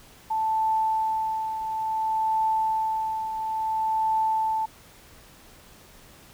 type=tone with tremolo; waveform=sine; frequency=880 Hz; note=A5; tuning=in tune; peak=-20 dBFS; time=0.3-4.66 s; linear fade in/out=10 ms; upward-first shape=triangle; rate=0.58 Hz; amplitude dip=60%; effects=pink hiss -51 dBFS RMS until 6.33 s